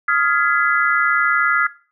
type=chord; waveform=sine; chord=F half-diminished seventh; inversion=third; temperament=just; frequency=1257.2 / 1396.9 / 1676.3 / 2012 Hz; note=Eb6 / F6 / Ab6 / Cb7; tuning=+18 / 0 / +16 / +32 cents; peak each=-20 / -18 / -20 / -22 dBFS; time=0.08-1.67 s; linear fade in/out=5 ms; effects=noise-tail reverb RT60 0.4 s tail -18 dB re dry